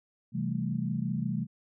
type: chord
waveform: sine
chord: A minor seventh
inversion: first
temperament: equal with one note detuned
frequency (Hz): 130.81 / 164.81 / 194.64 / 220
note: C3 / E3 / G3 / A3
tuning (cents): 0 / 0 / -12 / 0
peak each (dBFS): -34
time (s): 0.32-1.47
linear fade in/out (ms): 50
effects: none